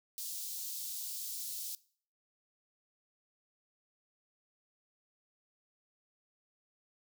white high-pass noise, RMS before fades -41 dBFS, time 0.18-1.75 s, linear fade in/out 0 ms, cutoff 4000 Hz, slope 24 dB/octave, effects noise-tail reverb RT60 0.5 s tail -21 dB re dry

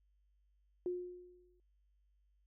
sine tone with exponential decay, 358.2 Hz, F4, 44 cents sharp, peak -33 dBFS, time 0.86-1.6 s, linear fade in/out 1 ms, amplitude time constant 160 ms, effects added 50 Hz sine -70 dBFS peak until 2.46 s

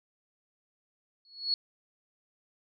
sine tone with exponential growth, 4363 Hz, C#8, 28 cents flat, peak -22 dBFS, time 1.25-1.54 s, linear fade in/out 1 ms, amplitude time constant 63 ms, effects none

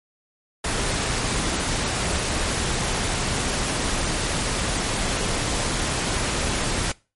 pink noise, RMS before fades -24 dBFS, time 0.64-6.92 s, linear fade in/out 5 ms, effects noise-tail reverb RT60 0.3 s tail -22 dB re dry + MP3 48 kbps

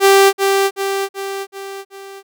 sawtooth tone with echo, 392 Hz, G4, in tune, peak -3 dBFS, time 0-0.33 s, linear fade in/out 50 ms, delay 380 ms, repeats 5, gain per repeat -5 dB, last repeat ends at 2.23 s, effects none

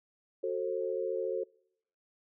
sine chord, F# diminished, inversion none, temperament just, 370 / 444 / 532.8 Hz, F#4 / A4 / C5, 0 / +16 / +31 cents, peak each -35 / -34 / -35 dBFS, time 0.43-1.44 s, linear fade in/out 10 ms, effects noise-tail reverb RT60 0.7 s tail -25 dB re dry

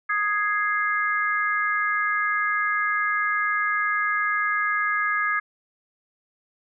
sine chord, Ab major, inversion second, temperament equal, 1244.5 / 1661.2 / 2093 Hz, Eb6 / Ab6 / C7, 0 / 0 / 0 cents, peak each -25 / -24 / -28 dBFS, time 0.09-5.4 s, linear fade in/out 10 ms, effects none

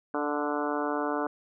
harmonic tone with a mistuned harmonic, 146.83 Hz, D3, in tune, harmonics 2 / 3 / 4 / 5 / 6 / 7 / 8 / 9 / 10, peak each -32 / -34 / -35 / -36 / -37 / -37 / -38 / -39 / -39 dBFS, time 0.14-1.27 s, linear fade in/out 2 ms, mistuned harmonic 4, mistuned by +15 cents, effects none

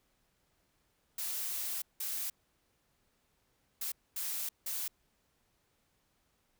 blue noise bursts at uneven times, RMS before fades -37 dBFS, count 5, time 1.18-1.82 / 2-2.3 / 3.81-3.92 / 4.16-4.49 / 4.66-4.88 s, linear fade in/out 5 ms, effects pink hiss -75 dBFS RMS until 6.59 s

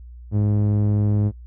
sawtooth tone with low-pass filter, 103.83 Hz, G#2, in tune, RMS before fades -19 dBFS, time 0.31-1.32 s, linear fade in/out 50 ms, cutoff 330 Hz, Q 0.54, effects noise-tail reverb RT60 0.1 s tail -23 dB re dry + added 60 Hz sine -37 dBFS peak until 1.46 s

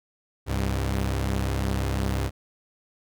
sawtooth tone pair together, 65.79 / 100.1 Hz, C2 / G2, +10 / +37 cents, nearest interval perfect fifth, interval 727 cents, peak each -22 / -24 dBFS, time 0.46-2.31 s, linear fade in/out 50 ms, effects none

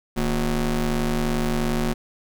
30% pulse ring-modulated tone, 128.8 Hz, C3, 27 cents flat, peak -15 dBFS, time 0.16-1.94 s, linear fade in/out 20 ms, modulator 103 Hz, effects none

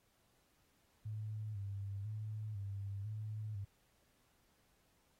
sine tone with vibrato, 103.3 Hz, G#2, 9 cents flat, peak -40 dBFS, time 1.05-3.65 s, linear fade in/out 10 ms, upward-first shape square, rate 1 Hz, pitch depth 68 cents each way, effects pink hiss -75 dBFS RMS until 5.19 s + AAC 48 kbps

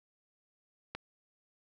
click, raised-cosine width 0.3 ms, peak -22 dBFS, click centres 0.95 s, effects none

